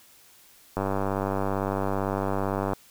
click train, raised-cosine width 1 ms, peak -13 dBFS, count 193, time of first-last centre 0.77-2.733 s, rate 97.8 Hz, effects white hiss -55 dBFS RMS until 2.9 s

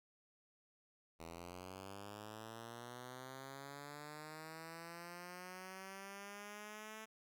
5% pulse linear sweep, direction up, 81.2 to 220 Hz, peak -38 dBFS, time 1.19-7.06 s, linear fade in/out 20 ms, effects none

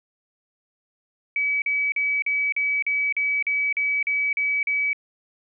sine tone bursts, 2283 Hz, D7, 50 cents flat, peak -20 dBFS, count 12, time 1.36-4.931 s, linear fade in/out 2 ms, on 260 ms, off 41 ms, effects none

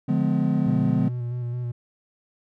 triangle chord, D diminished seventh, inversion none, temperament just, 146.83 / 176.2 / 211.4 / 253.7 Hz, D3 / F3 / Ab3 / Cb4, 0 / +16 / +31 / +47 cents, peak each -23 dBFS, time 0.08-1.09 s, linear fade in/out 10 ms
triangle tone with vibrato, 121.6 Hz, B2, 26 cents flat, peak -24 dBFS, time 0.66-1.72 s, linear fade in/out 10 ms, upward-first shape square, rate 4.6 Hz, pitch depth 22 cents each way
effects none

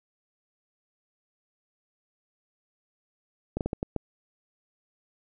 slowing click train, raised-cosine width 2 ms, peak -15 dBFS, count 6, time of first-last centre 3.57-3.963 s, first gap 38 ms, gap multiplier 1.37, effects none

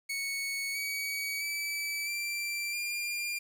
sawtooth tone with pitch steps, 2217 / 2261 / 2306 / 2352 / 2398 Hz, C#7 / C#7 / D7 / D7 / D7, 0 / +34 / -32 / +2 / +36 cents, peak -29 dBFS, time 0.09-3.39 s, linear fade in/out 10 ms, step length 660 ms, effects 10-bit

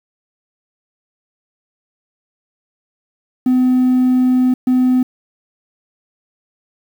triangle tone bursts at uneven times, 253.8 Hz, B3, 47 cents sharp, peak -7 dBFS, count 2, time 3.46-4.54 / 4.67-5.03 s, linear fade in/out 5 ms, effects tanh soft clip ceiling -5 dBFS + 7-bit

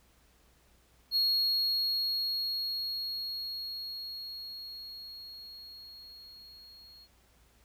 triangle tone with level ramp, 4304 Hz, C8, 48 cents sharp, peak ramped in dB -23 to -51 dBFS, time 1.11-7.08 s, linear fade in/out 50 ms, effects added 60 Hz sine -66 dBFS peak until 7.64 s + pink hiss -66 dBFS RMS until 7.64 s

